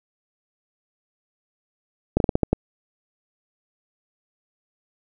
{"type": "slowing click train", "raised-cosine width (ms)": 2, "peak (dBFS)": -4, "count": 7, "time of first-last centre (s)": [2.17, 2.53], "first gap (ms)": 32, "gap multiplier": 1.25, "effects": []}